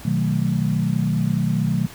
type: chord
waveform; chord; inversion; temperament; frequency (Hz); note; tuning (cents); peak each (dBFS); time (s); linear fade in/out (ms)
sine; B dominant seventh; none; equal with one note detuned; 123.83 / 155.56 / 185 / 220; B2 / D#3 / F#3 / A3; +5 / 0 / 0 / 0; -24 / -22 / -23 / -25; 0.05-1.87; 5
effects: pink hiss -41 dBFS RMS until 1.94 s